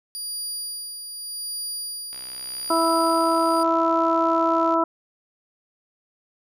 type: tone with tremolo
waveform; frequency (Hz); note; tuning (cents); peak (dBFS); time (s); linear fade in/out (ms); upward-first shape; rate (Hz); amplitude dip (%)
25% pulse; 4800; D8; +37; -23; 0.15-3.63; 0; sine; 0.84; 50
type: click train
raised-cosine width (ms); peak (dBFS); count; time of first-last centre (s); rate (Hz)
0.2; -26; 168; 2.13-4.739; 64
type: harmonic tone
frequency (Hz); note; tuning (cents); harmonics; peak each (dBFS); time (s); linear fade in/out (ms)
329.6; E4; 0; 1 / 2 / 3 / 4; -23 / -23 / -23 / -23; 2.7-4.84; 5
effects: none

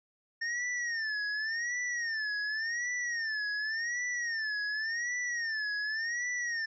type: tone with vibrato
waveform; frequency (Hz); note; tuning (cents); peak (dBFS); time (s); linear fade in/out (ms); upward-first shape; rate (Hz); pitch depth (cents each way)
square; 1816; A#6; -46; -32; 0.41-6.66; 10; sine; 0.89; 140
effects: resampled to 16000 Hz

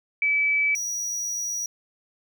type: tone pair in turn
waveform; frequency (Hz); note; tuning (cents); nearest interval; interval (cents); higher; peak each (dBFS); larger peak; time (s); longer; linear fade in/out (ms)
sine / square; 2300 / 5796; D7 / F#8; -37 / -37; octave + major third; 1600; second; -19 / -27; first; 0.22-0.75 / 0.75-1.66; second; 2
effects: none

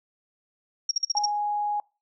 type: tone bursts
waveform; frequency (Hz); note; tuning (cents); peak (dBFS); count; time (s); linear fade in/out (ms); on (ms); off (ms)
sine; 5588; F8; 0; -20; 6; 0.89-1.257; 5; 22; 47
type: tone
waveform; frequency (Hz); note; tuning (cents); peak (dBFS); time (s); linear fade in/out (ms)
sine; 830; G#5; -1; -24; 1.15-1.8; 2
effects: noise-tail reverb RT60 0.3 s tail -25 dB re dry

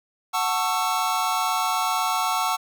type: chord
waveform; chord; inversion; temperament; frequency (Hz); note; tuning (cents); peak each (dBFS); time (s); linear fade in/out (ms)
square; F# minor seventh; none; just; 740 / 888 / 1110 / 1332; F#5 / A5 / C#6 / E6; 0 / +16 / +2 / +18; -28; 0.33-2.57; 20
effects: none

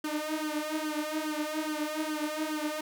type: tone with flanger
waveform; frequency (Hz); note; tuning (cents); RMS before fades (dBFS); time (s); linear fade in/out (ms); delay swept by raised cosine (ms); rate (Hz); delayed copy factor
sawtooth; 306.5; D#4; -26; -33; 0.04-2.81; 5; 0.63 to 5.03; 2.4; +0.85
effects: none

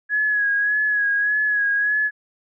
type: tone with vibrato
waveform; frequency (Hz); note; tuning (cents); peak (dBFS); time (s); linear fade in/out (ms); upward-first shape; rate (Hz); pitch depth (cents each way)
sine; 1674; G#6; +13; -17; 0.09-2.11; 50; sine; 1.7; 37
effects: none

